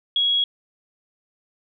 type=tone; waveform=sine; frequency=3322 Hz; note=G#7; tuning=in tune; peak=-17 dBFS; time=0.16-0.44 s; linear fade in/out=2 ms; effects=none